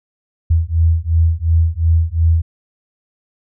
sine beating tone pair, 80.9 / 83.7 Hz, E2 / E2, -32 / +27 cents, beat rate 2.8 Hz, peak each -14 dBFS, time 0.5-2.42 s, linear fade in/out 10 ms, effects none

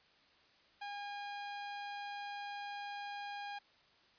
sawtooth tone, 814 Hz, G#5, 35 cents flat, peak -38 dBFS, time 0.81-3.59 s, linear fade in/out 10 ms, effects white hiss -67 dBFS RMS until 4.18 s + resampled to 11025 Hz

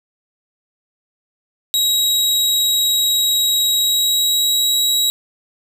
sawtooth tone with pitch glide, 3831 to 3858 Hz, A#7 to B7, +47 to -41 cents, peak -11 dBFS, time 1.74-5.1 s, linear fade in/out 0 ms, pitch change +12 cents, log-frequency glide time 3.76-4.71 s, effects none

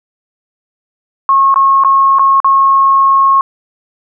sine tone with dropouts, 1088 Hz, C#6, 33 cents flat, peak -5 dBFS, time 1.29-3.41 s, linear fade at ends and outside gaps 1 ms, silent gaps 1.542-1.559 / 1.837-1.847 / 2.186-2.194 / 2.402-2.445 s, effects none

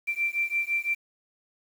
sine beating tone pair, 2349 / 2354.9 Hz, D7 / D7, 0 / +4 cents, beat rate 5.9 Hz, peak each -28 dBFS, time 0.07-0.95 s, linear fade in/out 20 ms, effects 8-bit

